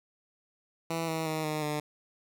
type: tone with pitch steps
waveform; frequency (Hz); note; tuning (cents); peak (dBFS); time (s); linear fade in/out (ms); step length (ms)
10% pulse; 164.8 / 160.94 / 157.18 / 153.5 / 149.91; E3 / E3 / D#3 / D#3 / D3; 0 / -41 / +18 / -23 / +36; -22; 0.9-1.8; 5; 180
effects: none